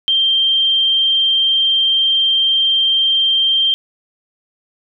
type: tone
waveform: sine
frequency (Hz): 3161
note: G7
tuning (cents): +14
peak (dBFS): -11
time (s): 0.08-3.74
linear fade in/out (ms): 0
effects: none